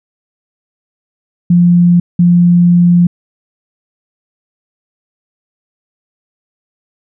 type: tone bursts at uneven times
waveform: sine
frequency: 174.61 Hz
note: F3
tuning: in tune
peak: -4 dBFS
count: 2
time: 1.5-2 / 2.19-3.07 s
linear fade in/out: 5 ms
effects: none